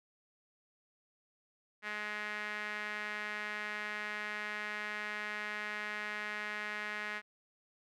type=tone with band-pass filter; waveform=sawtooth; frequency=210.1 Hz; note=G#3; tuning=20 cents sharp; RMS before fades=-40 dBFS; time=1.82-7.22 s; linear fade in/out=50 ms; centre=1900 Hz; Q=3.1; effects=none